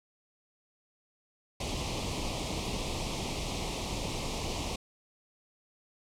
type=band-stop noise; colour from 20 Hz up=pink; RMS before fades=-34 dBFS; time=1.6-4.76 s; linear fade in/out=5 ms; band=1100 to 2200 Hz; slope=48 dB/octave; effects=low-pass 7000 Hz 12 dB/octave